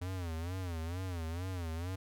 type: tone with vibrato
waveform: square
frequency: 87 Hz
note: F2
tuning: 6 cents flat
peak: -37 dBFS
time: 0.01-1.96 s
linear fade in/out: 10 ms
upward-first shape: sine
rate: 2.2 Hz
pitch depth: 140 cents each way
effects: none